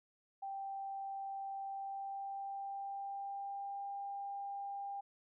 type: tone with pitch glide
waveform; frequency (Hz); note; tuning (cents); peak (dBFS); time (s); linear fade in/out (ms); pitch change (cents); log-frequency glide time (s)
sine; 784 to 798.2; G5 to G5; 0 to +31; -40; 0.42-5.01; 10; +31; 1.66-3.89
effects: none